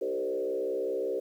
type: tone with frequency modulation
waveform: sine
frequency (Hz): 453.6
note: A#4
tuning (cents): -47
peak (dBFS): -28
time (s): 0.01-1.2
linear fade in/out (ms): 10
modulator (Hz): 65.2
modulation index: 1.5
effects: 10-bit